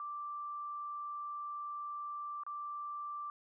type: tone with dropouts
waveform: sine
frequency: 1174.7 Hz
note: D6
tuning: in tune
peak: -39 dBFS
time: 0-3.3 s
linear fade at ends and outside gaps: 1 ms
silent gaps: 2.435-2.465 s
effects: none